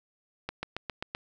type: accelerating click train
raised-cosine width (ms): 0.3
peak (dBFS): -17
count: 6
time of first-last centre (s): 0.49-1.149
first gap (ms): 140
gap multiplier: 0.97
effects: none